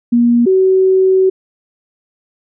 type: tone pair in turn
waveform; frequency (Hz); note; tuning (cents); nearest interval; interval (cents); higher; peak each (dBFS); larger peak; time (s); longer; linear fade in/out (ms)
sine; 238 / 377.8; A#3 / F#4; +36 / +36; minor sixth; 800; second; -7; neither; 0.12-0.46 / 0.46-1.3; second; 10
effects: none